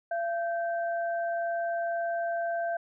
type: tone pair together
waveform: sine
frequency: 680.1 / 1558 Hz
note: F5 / G6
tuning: -46 / -11 cents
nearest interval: octave + major second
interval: 1435 cents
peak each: -28 / -37 dBFS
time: 0.11-2.77 s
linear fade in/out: 5 ms
effects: none